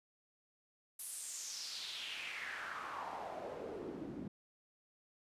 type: noise with band-pass filter sweep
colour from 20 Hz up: pink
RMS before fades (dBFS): -45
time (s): 0.99-4.28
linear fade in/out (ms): 5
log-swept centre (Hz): 11000 to 220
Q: 3.4
effects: resampled to 32000 Hz